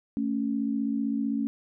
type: tone pair together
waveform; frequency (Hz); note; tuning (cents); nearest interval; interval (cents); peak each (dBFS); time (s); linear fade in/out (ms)
sine; 221.6 / 277.2; A3 / C#4; +13 / 0; major third; 387; -28; 0.17-1.47; 0
effects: none